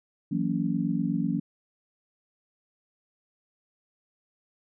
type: chord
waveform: sine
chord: F# dominant seventh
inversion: third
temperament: equal with one note detuned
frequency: 164.81 / 185 / 233.1 / 281.2 Hz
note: E3 / F#3 / A#3 / C#4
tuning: 0 / 0 / 0 / +25 cents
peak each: -30 dBFS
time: 0.31-1.4 s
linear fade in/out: 10 ms
effects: none